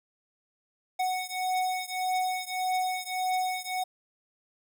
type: beating tone pair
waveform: square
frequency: 740 / 741.7 Hz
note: F#5 / F#5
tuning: 0 / +4 cents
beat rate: 1.7 Hz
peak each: -31 / -32 dBFS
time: 0.99-3.84 s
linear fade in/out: 10 ms
effects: none